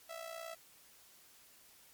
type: tone with amplitude modulation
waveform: sawtooth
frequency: 659.3 Hz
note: E5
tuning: in tune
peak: -37 dBFS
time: 0.09-0.55 s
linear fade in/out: 10 ms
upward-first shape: sine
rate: 59.4 Hz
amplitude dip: 70%
effects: white hiss -62 dBFS RMS until 1.93 s + MP3 96 kbps